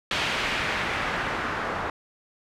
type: noise with low-pass filter sweep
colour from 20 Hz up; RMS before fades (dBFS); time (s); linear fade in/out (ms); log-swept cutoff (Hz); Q
white; -28; 0.11-1.9; 2; 2900 to 1200; 1.3
effects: none